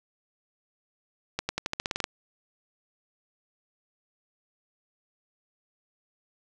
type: accelerating click train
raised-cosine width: 0.2 ms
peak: -11 dBFS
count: 11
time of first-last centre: 1.39-2.041 s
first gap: 100 ms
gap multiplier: 0.9
effects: none